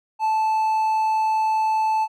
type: tone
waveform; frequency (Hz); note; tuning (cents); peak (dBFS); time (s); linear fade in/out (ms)
triangle; 875; A5; -10; -16; 0.19-2.08; 50
effects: none